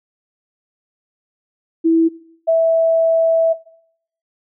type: tone pair in turn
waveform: sine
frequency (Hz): 327.8 / 655.6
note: E4 / E5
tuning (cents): -10 / -10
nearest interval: octave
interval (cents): 1200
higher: second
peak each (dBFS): -10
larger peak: neither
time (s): 1.84-2.09 / 2.47-3.54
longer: second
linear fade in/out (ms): 20
effects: noise-tail reverb RT60 0.7 s tail -20 dB re dry